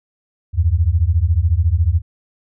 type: beating tone pair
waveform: sine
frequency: 77 / 91 Hz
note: D#2 / F#2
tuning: -17 / -28 cents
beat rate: 14 Hz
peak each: -15 dBFS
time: 0.53-2.02 s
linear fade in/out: 50 ms
effects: none